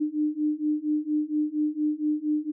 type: beating tone pair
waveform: sine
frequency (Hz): 299.9 / 304.2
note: D4 / D#4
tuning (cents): +36 / -39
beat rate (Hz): 4.3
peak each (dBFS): -27 / -26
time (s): 0-2.52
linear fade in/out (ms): 20
effects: none